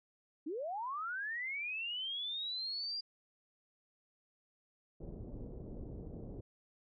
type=linear sweep; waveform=sine; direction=up; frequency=277.2 to 4837 Hz; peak=-37 dBFS; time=0.46-3.01 s; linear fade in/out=10 ms
type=low-pass noise; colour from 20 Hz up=pink; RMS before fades=-46 dBFS; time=5-6.41 s; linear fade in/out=10 ms; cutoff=500 Hz; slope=24 dB/octave
effects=none